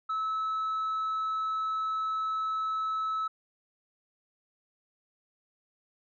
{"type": "tone", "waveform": "sine", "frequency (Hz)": 1300, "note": "E6", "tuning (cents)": -24, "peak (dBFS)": -26, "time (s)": [0.09, 3.28], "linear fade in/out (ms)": 10, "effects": ["tanh soft clip ceiling -27 dBFS"]}